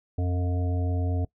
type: harmonic tone with a mistuned harmonic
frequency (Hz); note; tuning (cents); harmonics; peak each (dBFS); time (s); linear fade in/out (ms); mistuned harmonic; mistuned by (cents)
89.6; F2; +45; 1 / 3 / 5 / 7 / 8; -24 / -34 / -38 / -41 / -42; 0.18-1.25; 5; 1; -38
effects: noise-tail reverb RT60 0.1 s tail -21 dB re dry